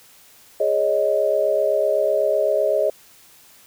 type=chord; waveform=sine; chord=Ab suspended fourth; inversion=none; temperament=equal; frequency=415.3 / 554.4 / 622.3 Hz; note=Ab4 / Db5 / Eb5; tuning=0 / 0 / 0 cents; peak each=-23 / -21 / -19 dBFS; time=0.6-2.9 s; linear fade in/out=5 ms; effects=white hiss -50 dBFS RMS until 3.66 s